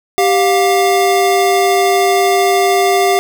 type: tone pair together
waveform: square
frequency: 392 / 708.2 Hz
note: G4 / F5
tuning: 0 / +24 cents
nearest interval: minor seventh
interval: 1024 cents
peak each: -13 dBFS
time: 0.18-3.19 s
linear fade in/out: 0 ms
effects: none